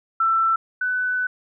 sine tone pair in turn, 1335 / 1498.5 Hz, E6 / F#6, +22 / +22 cents, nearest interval major second, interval 200 cents, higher second, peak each -16 / -20 dBFS, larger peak first, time 0.2-0.56 / 0.81-1.27 s, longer second, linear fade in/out 5 ms, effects none

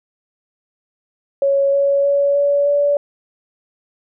sine tone with pitch steps, 554.4 / 559.5 / 564.7 / 570 / 575.3 Hz, C#5 / C#5 / C#5 / C#5 / D5, 0 / +16 / +32 / +48 / -36 cents, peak -12 dBFS, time 1.42-2.97 s, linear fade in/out 2 ms, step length 310 ms, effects none

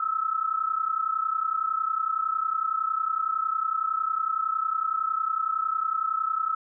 sine tone pair together, 1287.6 / 1318.5 Hz, E6 / E6, -41 / 0 cents, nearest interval unison, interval 41 cents, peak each -27 dBFS, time 0-6.55 s, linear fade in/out 5 ms, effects none

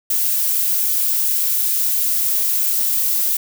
violet noise, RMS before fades -18 dBFS, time 0.1-3.37 s, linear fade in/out 5 ms, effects none

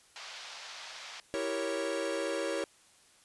white band-pass noise, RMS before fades -46 dBFS, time 0.16-1.2 s, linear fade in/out 0 ms, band 620 to 5300 Hz, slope 24 dB/octave
45% pulse chord, E diminished seventh, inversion none, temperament equal, 329.6 / 392 / 466.2 / 554.4 Hz, E4 / G4 / Bb4 / Db5, 0 / 0 / 0 / 0 cents, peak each -38 / -39 / -38 / -35 dBFS, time 1.34-2.64 s, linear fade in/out 0 ms
effects white hiss -62 dBFS RMS until 3.24 s + resampled to 24000 Hz

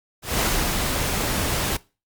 pink noise with ADSR envelope, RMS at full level -21 dBFS, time 0.22-1.77 s, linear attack 170 ms, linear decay 340 ms, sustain -3 dB, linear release 8 ms, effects noise-tail reverb RT60 0.3 s tail -21 dB re dry + Opus 48 kbps

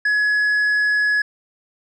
triangle tone with tanh clipping, 1689 Hz, G#6, 29 cents sharp, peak -16 dBFS, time 0.05-1.22 s, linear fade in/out 5 ms, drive 8 dB, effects none

